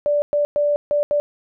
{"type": "tone bursts at uneven times", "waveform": "sine", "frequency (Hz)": 585, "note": "D5", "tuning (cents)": -7, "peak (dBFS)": -15, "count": 5, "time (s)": [[0.06, 0.22], [0.33, 0.45], [0.56, 0.76], [0.91, 1.03], [1.11, 1.2]], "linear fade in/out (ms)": 0, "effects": []}